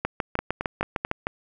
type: two click trains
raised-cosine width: 0.5 ms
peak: -10 / -9 dBFS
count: 5 / 8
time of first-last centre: 0.39-1.269 / 0.05-1.114 s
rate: 4.55 / 6.58 Hz
effects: none